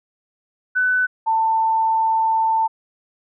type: tone pair in turn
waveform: sine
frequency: 1500 / 891.9 Hz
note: F#6 / A5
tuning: +23 / +23 cents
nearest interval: major sixth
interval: 900 cents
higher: first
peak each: -15 dBFS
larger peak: neither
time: 0.75-1.07 / 1.26-2.68 s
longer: second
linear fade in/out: 20 ms
effects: none